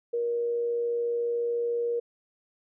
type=tone with amplitude modulation; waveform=sine; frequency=473.2 Hz; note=A#4; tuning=26 cents sharp; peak=-24 dBFS; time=0.13-2 s; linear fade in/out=10 ms; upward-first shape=sine; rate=114 Hz; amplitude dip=25%; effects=none